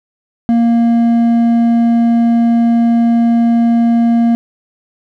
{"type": "tone with hard clipping", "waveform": "sine", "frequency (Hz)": 233.1, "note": "A#3", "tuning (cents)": 0, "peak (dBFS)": -9, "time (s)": [0.49, 4.35], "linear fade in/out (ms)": 0, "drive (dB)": 5, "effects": []}